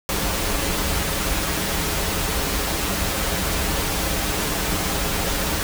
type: noise with comb filter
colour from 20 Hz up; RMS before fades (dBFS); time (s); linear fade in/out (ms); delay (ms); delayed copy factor
pink; -23; 0.09-5.63; 0; 8.2; -0.6
effects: none